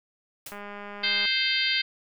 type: noise with exponential decay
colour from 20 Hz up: white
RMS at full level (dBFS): -35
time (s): 0.46-0.62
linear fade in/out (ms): 5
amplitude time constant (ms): 33
type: click train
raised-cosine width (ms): 0.5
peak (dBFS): -25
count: 151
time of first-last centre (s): 0.52-1.255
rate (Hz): 204
type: harmonic tone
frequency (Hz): 523.3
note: C5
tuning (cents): 0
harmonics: 3 / 4 / 5 / 6 / 7 / 8 / 9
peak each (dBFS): -32 / -28 / -32 / -29 / -31 / -33 / -30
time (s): 1.03-1.82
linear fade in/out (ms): 10
effects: none